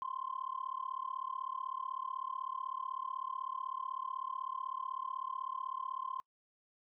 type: tone with amplitude modulation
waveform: sine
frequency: 1046.5 Hz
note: C6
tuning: in tune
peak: -33 dBFS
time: 0.02-6.2 s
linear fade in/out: 0 ms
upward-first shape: sine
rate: 36 Hz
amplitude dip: 100%
effects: noise-tail reverb RT60 0.1 s tail -26 dB re dry + tanh soft clip ceiling -29 dBFS